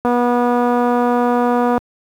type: click train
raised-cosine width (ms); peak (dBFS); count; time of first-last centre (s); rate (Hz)
1; -4; 421; 0.05-1.778; 243
effects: high-pass 60 Hz 12 dB/octave + 7-bit